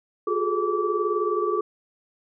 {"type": "tone cluster", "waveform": "sine", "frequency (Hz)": [357.8, 411.5, 430.4, 1157], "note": ["F4", "G#4", "A4", "D6"], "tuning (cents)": [42, -16, -38, -26], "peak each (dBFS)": -27, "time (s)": [0.27, 1.61], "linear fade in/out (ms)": 5, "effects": []}